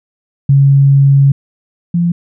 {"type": "tone pair in turn", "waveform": "sine", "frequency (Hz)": [138.59, 172.17], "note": ["C#3", "F3"], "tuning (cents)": [0, -24], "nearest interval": "major third", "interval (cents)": 376, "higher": "second", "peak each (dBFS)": [-4, -9], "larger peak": "first", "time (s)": [[0.49, 1.32], [1.94, 2.12]], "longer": "first", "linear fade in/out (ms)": 5, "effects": []}